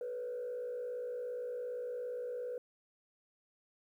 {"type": "tone with frequency modulation", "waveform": "sine", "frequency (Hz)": 491.9, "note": "B4", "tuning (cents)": -7, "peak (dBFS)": -36, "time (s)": [0.01, 2.58], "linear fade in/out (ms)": 2, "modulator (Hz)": 57.4, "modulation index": 0.55, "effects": ["tanh soft clip ceiling -34 dBFS", "12-bit"]}